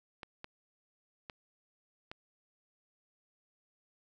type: clicks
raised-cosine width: 0.3 ms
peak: -27 dBFS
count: 4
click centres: 0.232 / 0.444 / 1.298 / 2.115 s
effects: none